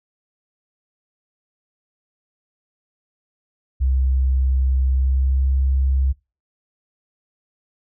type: tone with pitch glide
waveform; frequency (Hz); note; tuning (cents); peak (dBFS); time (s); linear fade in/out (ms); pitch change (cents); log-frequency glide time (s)
sine; 65.41 to 66.63; C2 to C2; 0 to +32; -15; 3.8-6.13; 20; +32; 4.91-5.48
effects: noise-tail reverb RT60 0.3 s tail -25 dB re dry